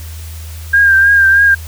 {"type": "tone with vibrato", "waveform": "sine", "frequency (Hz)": 1600, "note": "G6", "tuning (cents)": 35, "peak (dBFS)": -5, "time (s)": [0.73, 1.55], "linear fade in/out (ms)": 10, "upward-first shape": "triangle", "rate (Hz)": 3.2, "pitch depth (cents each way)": 43, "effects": ["added 80 Hz sine -25 dBFS peak until 1.67 s", "white hiss -36 dBFS RMS until 1.67 s"]}